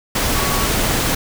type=tone in noise; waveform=sine; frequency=1123 Hz; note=C#6; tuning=22 cents sharp; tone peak=-25 dBFS; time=0.35-0.67 s; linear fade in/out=5 ms; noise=pink; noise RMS=-18 dBFS; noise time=0.15-1.15 s; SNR=-10 dB; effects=none